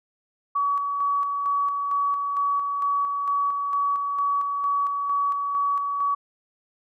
sine tone with tremolo, 1134 Hz, C#6, 39 cents sharp, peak -20 dBFS, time 0.55-6.15 s, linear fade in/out 10 ms, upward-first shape square, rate 2.2 Hz, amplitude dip 35%, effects none

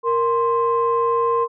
sine tone pair together, 466.2 / 1046.5 Hz, A#4 / C6, 0 / 0 cents, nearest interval octave + major second, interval 1400 cents, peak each -18 dBFS, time 0.03-1.48 s, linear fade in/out 50 ms, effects tanh soft clip ceiling -9 dBFS

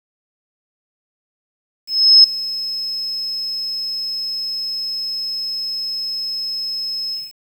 sine tone with ADSR envelope, 5180 Hz, E8, 31 cents flat, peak -3 dBFS, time 1.87-7.33 s, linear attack 370 ms, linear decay 4 ms, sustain -18 dB, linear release 200 ms, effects 7-bit

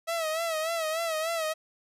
sawtooth tone with vibrato, 648 Hz, E5, 30 cents flat, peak -24 dBFS, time 0.07-1.54 s, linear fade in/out 20 ms, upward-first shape sine, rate 3.4 Hz, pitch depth 72 cents each way, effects resampled to 32000 Hz

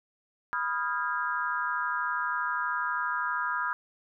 sine chord, F half-diminished seventh, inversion second, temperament equal with one note detuned, 987.8 / 1244.5 / 1396.9 / 1630.8 Hz, Cb6 / Eb6 / F6 / Ab6, 0 / 0 / 0 / -32 cents, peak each -33 dBFS, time 0.53-3.73 s, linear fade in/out 0 ms, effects none

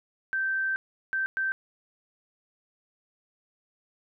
sine tone bursts at uneven times, 1557 Hz, G6, 12 cents flat, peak -25 dBFS, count 3, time 0.33-0.76 / 1.13-1.26 / 1.37-1.52 s, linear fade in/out 0 ms, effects none

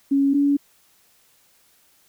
sine tone pair in turn, 277.2 / 283.8 Hz, C#4 / C#4, 0 / +41 cents, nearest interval unison, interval 41 cents, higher second, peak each -15 dBFS, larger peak neither, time 0.11-0.34 / 0.34-0.57 s, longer neither, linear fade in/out 10 ms, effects white hiss -59 dBFS RMS until 2.08 s

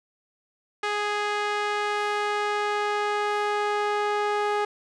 sawtooth tone with band-pass filter sweep, 415.3 Hz, G#4, in tune, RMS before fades -26 dBFS, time 0.83-4.65 s, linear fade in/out 5 ms, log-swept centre 1700 to 950 Hz, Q 0.79, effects resampled to 22050 Hz + 9-bit

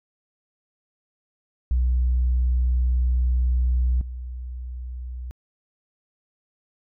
sine tone with level steps, 62 Hz, B1, 7 cents sharp, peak -16 / -30 dBFS, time 1.71-5.31 s, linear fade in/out 0 ms, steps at 4.01 s, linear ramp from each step 2 ms, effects tanh soft clip ceiling -15 dBFS

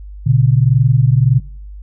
sine tone pair together, 119.81 / 141.5 Hz, A#2 / C#3, +48 / +36 cents, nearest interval minor third, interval 288 cents, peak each -11 dBFS, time 0.26-1.4 s, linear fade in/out 10 ms, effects noise-tail reverb RT60 0.5 s tail -21 dB re dry + added 50 Hz sine -29 dBFS peak until 1.82 s

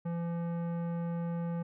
sine tone with tanh clipping, 169.9 Hz, F3, 47 cents flat, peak -34 dBFS, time 0.05-1.63 s, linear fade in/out 10 ms, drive 15 dB, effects none

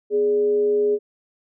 sine tone with frequency modulation, 415.3 Hz, G#4, in tune, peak -16 dBFS, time 0.1-0.99 s, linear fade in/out 50 ms, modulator 166 Hz, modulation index 0.25, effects none

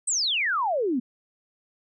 sine exponential sweep, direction down, 8620 to 231 Hz, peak -22 dBFS, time 0.07-1 s, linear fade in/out 10 ms, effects none

